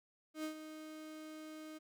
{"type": "tone with ADSR envelope", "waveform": "35% pulse", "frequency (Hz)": 311.1, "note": "D#4", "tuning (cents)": 0, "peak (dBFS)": -36, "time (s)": [0.34, 1.79], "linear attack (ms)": 99, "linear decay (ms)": 100, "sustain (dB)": -10, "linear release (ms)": 20, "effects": []}